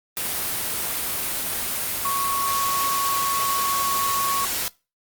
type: tone in noise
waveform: sine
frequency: 1108.7 Hz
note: C#6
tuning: in tune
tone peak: -22 dBFS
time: 2.05-4.45 s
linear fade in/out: 0 ms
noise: white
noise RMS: -26 dBFS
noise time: 0.17-4.68 s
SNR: +1 dB
effects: noise-tail reverb RT60 0.3 s tail -23 dB re dry + Opus 32 kbps